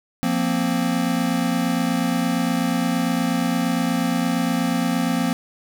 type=chord; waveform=square; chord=F suspended fourth; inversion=none; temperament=equal; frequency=174.61 / 233.1 / 261.6 Hz; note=F3 / Bb3 / C4; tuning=0 / 0 / 0 cents; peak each=-25 / -24 / -24 dBFS; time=0.23-5.33 s; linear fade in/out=0 ms; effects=none

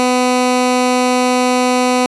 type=tone; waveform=15% pulse; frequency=250.8 Hz; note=B3; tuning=27 cents sharp; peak=-5 dBFS; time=0-2.06 s; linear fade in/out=0 ms; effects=resampled to 24000 Hz

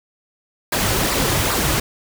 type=noise with flanger; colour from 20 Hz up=pink; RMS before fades=-19 dBFS; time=0.72-1.8 s; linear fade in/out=5 ms; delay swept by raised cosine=0.31 to 4.51 ms; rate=2.5 Hz; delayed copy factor=-0.5; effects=none

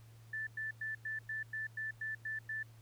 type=tone bursts; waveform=sine; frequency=1760 Hz; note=A6; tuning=in tune; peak=-37 dBFS; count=10; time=0.33-2.63 s; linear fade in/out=5 ms; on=140 ms; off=100 ms; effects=added 113 Hz sine -55 dBFS peak until 2.81 s + pink hiss -67 dBFS RMS until 2.81 s

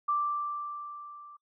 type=tone with level ramp; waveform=sine; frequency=1174.7 Hz; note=D6; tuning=in tune; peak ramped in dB=-24 to -47 dBFS; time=0.08-1.37 s; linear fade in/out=10 ms; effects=noise-tail reverb RT60 0.1 s tail -26 dB re dry

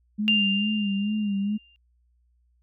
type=tone with vibrato; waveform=sine; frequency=205.7 Hz; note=G#3; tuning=16 cents flat; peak=-23 dBFS; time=0.18-1.58 s; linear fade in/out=20 ms; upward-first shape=sine; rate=2.3 Hz; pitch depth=77 cents each way
type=tone with exponential decay; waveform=sine; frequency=2794 Hz; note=F7; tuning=in tune; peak=-17 dBFS; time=0.28-1.76 s; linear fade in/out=0 ms; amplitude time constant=320 ms
effects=added 60 Hz sine -62 dBFS peak until 2.62 s

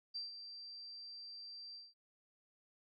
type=tone with ADSR envelope; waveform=sine; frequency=4699 Hz; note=D8; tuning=in tune; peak=-39 dBFS; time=0.14-1.94 s; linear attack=19 ms; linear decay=150 ms; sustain=-9 dB; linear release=190 ms; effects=none

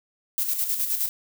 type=noise with tremolo; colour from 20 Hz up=violet; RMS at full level=-24 dBFS; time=0.38-1.09 s; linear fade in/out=0 ms; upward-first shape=square; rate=9.6 Hz; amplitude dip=50%; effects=none

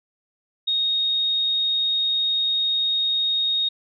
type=tone; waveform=sine; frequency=3729 Hz; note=A#7; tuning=in tune; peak=-19 dBFS; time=0.67-3.69 s; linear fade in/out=10 ms; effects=none

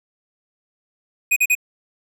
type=tone bursts; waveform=square; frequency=2489 Hz; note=D#7; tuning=in tune; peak=-14 dBFS; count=3; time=1.31-1.552 s; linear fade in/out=10 ms; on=54 ms; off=40 ms; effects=none

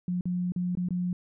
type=tone with dropouts; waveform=sine; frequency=178.8 Hz; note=F3; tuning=41 cents sharp; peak=-26 dBFS; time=0.08-1.13 s; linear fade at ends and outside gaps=2 ms; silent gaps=0.21-0.255 / 0.521-0.561 / 0.752-0.772 / 0.887-0.906 s; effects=none

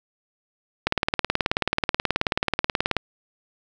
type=click train; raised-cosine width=0.3 ms; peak=-4 dBFS; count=40; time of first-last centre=0.87-2.967 s; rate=18.6 Hz; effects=none

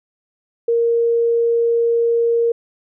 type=tone; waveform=sine; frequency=466.2 Hz; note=A#4; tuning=in tune; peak=-13 dBFS; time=0.68-2.52 s; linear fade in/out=5 ms; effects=none

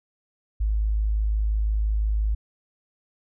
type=tone; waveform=sine; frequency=52.9 Hz; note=G#1; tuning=33 cents sharp; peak=-20 dBFS; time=0.6-2.35 s; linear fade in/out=10 ms; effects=none

